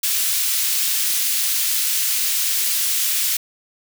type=high-pass noise; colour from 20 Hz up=white; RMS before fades=-20 dBFS; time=0.03-3.37 s; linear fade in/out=5 ms; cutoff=2500 Hz; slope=12 dB/octave; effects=none